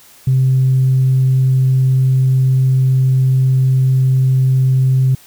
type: tone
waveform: sine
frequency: 130.9 Hz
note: C3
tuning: 1 cent sharp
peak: -8 dBFS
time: 0.27-5.15 s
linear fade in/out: 5 ms
effects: tanh soft clip ceiling -5 dBFS + white hiss -44 dBFS RMS until 5.26 s